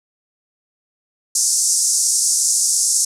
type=band-pass noise; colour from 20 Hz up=pink; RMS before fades=-17 dBFS; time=1.35-3.05 s; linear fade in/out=5 ms; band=5500 to 10000 Hz; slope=48 dB/octave; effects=none